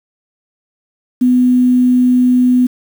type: tone with quantisation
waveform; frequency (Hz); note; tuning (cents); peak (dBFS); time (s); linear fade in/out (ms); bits
sine; 250; B3; +21; -7; 1.21-2.67; 10; 6
effects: none